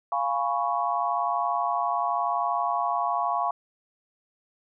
sine chord, C# dominant seventh, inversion first, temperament equal, 698.5 / 830.6 / 987.8 / 1108.7 Hz, E#5 / G#5 / B5 / C#6, 0 / 0 / 0 / 0 cents, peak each -28 / -30 / -30 / -28 dBFS, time 0.12-3.51 s, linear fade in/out 2 ms, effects none

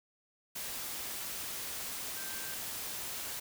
sine tone in noise, 1568 Hz, G6, in tune, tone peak -48 dBFS, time 2.16-2.55 s, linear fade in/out 10 ms, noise white, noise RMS -40 dBFS, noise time 0.55-3.4 s, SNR -11 dB, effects none

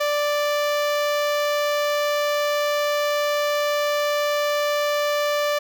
sawtooth tone with notch filter, 587.3 Hz, D5, in tune, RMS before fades -22 dBFS, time 0-5.59 s, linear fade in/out 10 ms, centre 9300 Hz, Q 1.1, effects none

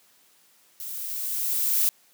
violet noise with level ramp, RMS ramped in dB -36 to -21 dBFS, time 0.8-1.89 s, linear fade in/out 0 ms, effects white hiss -60 dBFS RMS until 2.13 s + high-pass 150 Hz 12 dB/octave

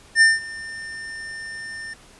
square tone with ADSR envelope, 1800 Hz, A6, 39 cents sharp, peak -10 dBFS, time 0.15-1.94 s, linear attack 64 ms, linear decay 180 ms, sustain -22 dB, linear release 10 ms, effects pink hiss -49 dBFS RMS until 2.19 s + resampled to 24000 Hz

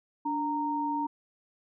sine tone pair together, 291.7 / 926.1 Hz, D4 / A#5, -12 / -12 cents, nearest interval octave + minor sixth, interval 2000 cents, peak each -32 / -29 dBFS, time 0.25-1.07 s, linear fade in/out 10 ms, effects none

